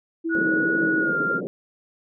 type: tone with vibrato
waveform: sine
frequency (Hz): 324.9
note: E4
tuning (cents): -25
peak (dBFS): -23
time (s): 0.24-1.11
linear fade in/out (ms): 20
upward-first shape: square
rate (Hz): 2.5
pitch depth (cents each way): 23
type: tone with pitch glide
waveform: sine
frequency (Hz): 1460 to 1394.9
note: F#6 to F6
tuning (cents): -24 to -2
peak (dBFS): -21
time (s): 0.29-1.41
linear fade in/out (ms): 50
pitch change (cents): -78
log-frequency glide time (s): 0.99-1.18
type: band-pass noise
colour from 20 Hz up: white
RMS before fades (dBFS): -29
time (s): 0.35-1.47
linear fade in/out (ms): 0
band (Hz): 150 to 520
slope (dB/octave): 48
effects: none